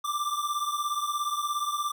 square beating tone pair, 1174.7 / 1191.7 Hz, D6 / D6, 0 / +25 cents, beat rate 17 Hz, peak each -30 / -33 dBFS, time 0.04-1.92 s, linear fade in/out 10 ms, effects none

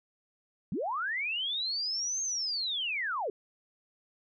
sine linear two-way sweep, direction up then down, 138.8 to 6460 to 365.9 Hz, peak -30 dBFS, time 0.72-3.3 s, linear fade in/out 2 ms, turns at 2.22 s, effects none

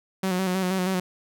sawtooth tone with vibrato, 185.8 Hz, F#3, 7 cents sharp, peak -19 dBFS, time 0.23-1 s, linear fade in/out 5 ms, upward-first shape square, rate 6.3 Hz, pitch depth 38 cents each way, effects none

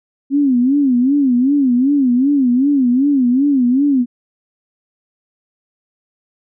sine tone with vibrato, 264.7 Hz, C4, 20 cents sharp, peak -10 dBFS, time 0.3-4.06 s, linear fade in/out 50 ms, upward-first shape sine, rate 2.6 Hz, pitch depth 160 cents each way, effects none

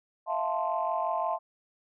sine chord, F major seventh, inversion third, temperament equal with one note detuned, 652.8 / 698.5 / 880 / 1046.5 Hz, E5 / F5 / A5 / C6, -17 / 0 / 0 / 0 cents, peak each -32 dBFS, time 0.26-1.39 s, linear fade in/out 50 ms, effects tanh soft clip ceiling -17 dBFS

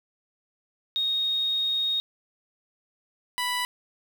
sine / 15% pulse tone pair in turn, 3729 / 987.7 Hz, A#7 / B5, 0 / 0 cents, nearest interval octave + major seventh, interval 2300 cents, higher first, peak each -23 / -19 dBFS, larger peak second, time 0.96-2 / 3.38-3.65 s, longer first, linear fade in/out 0 ms, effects 8-bit

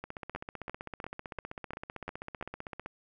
two click trains, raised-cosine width 0.5 ms, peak -24 / -22 dBFS, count 45 / 7, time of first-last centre 0.04-2.861 / 0.35-2.426 s, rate 15.6 / 2.89 Hz, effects none

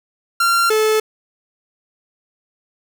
45% pulse tone pair in turn, 1378 / 434 Hz, F6 / A4, -24 / -24 cents, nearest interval octave + minor sixth, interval 2000 cents, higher first, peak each -13 dBFS, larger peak neither, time 0.4-0.7 / 0.7-1 s, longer neither, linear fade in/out 5 ms, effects none

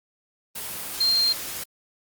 sine tone in noise, 4186 Hz, C8, in tune, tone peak -18 dBFS, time 1-1.33 s, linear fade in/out 10 ms, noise white, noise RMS -33 dBFS, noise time 0.55-1.64 s, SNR +12 dB, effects Opus 24 kbps

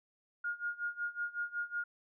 sine tone with tremolo, 1425 Hz, F6, 34 cents sharp, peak -32 dBFS, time 0.44-1.84 s, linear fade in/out 5 ms, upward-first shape sine, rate 5.4 Hz, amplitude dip 90%, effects none

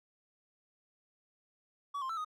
triangle tone with pitch steps, 1136 / 1050 / 1328 / 1246 Hz, C#6 / C6 / E6 / D#6, +42 / +6 / +12 / +2 cents, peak -33 dBFS, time 1.94-2.248 s, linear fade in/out 10 ms, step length 77 ms, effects none

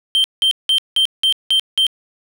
triangle tone bursts, 3136 Hz, G7, in tune, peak -10 dBFS, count 7, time 0.15-1.867 s, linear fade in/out 0 ms, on 91 ms, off 180 ms, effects none

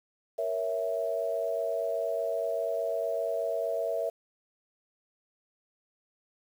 sine chord, A# diminished, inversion none, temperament equal, 466.2 / 554.4 / 659.3 Hz, A#4 / C#5 / E5, 0 / 0 / 0 cents, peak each -34 / -34 / -30 dBFS, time 0.38-4.1 s, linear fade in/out 10 ms, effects 9-bit

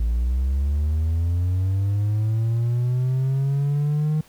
triangle linear sweep, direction up, 55 to 155.2 Hz, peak -16 dBFS, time 0-4.21 s, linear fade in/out 5 ms, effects tanh soft clip ceiling -12 dBFS + pink hiss -53 dBFS RMS until 4.28 s

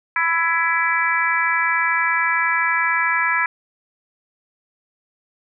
harmonic tone with a mistuned harmonic, 331.3 Hz, E4, 9 cents sharp, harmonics 3 / 4 / 5 / 6 / 7, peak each -23 / -24 / -21 / -23 / -24 dBFS, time 0.16-3.46 s, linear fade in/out 2 ms, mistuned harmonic 5, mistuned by +19 cents, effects none

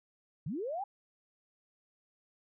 sine linear sweep, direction up, 120.4 to 830.6 Hz, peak -34 dBFS, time 0.46-0.84 s, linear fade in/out 5 ms, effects none

